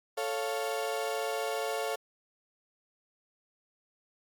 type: chord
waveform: 35% pulse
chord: A augmented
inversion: none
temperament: equal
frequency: 440 / 554.4 / 698.5 Hz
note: A4 / C#5 / E#5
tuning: 0 / 0 / 0 cents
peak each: -33 / -34 / -34 dBFS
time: 0.17-1.96 s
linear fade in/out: 10 ms
effects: AAC 64 kbps